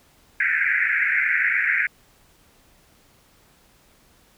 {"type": "band-pass noise", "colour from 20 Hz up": "white", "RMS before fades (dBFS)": -21, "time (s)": [0.4, 1.87], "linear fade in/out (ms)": 5, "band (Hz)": [1500, 2300], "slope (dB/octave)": 96, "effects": ["pink hiss -57 dBFS RMS until 4.37 s"]}